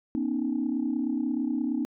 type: tone cluster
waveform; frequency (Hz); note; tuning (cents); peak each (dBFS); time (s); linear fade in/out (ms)
sine; 239.9 / 269.3 / 306.2; A#3 / C#4 / D#4; +50 / -50 / -28; -29; 0.15-1.85; 0
effects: tanh soft clip ceiling -18 dBFS